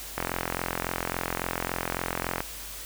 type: click train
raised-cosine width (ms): 0.5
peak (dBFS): -12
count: 98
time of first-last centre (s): 0.18-2.405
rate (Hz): 43.6
effects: added 50 Hz sine -46 dBFS peak until 2.85 s + white hiss -40 dBFS RMS until 2.85 s